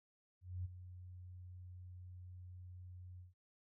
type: tone with ADSR envelope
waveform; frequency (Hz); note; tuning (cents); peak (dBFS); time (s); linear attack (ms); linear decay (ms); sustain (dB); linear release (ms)
sine; 90.4; F#2; -40; -38; 0.41-3.34; 240; 18; -12; 150
effects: none